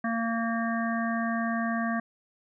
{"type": "harmonic tone", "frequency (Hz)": 229.1, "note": "A#3", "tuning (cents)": -30, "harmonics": [1, 3, 5, 7, 8], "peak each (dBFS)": [-28, -33, -35, -36, -37], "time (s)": [0.04, 2], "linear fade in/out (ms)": 5, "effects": []}